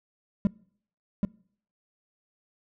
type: tone with echo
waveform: triangle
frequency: 200.3 Hz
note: G3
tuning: 38 cents sharp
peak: -16 dBFS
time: 0.45-0.47 s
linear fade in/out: 0 ms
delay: 780 ms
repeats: 1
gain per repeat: -3 dB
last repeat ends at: 1.25 s
effects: noise-tail reverb RT60 0.6 s tail -25 dB re dry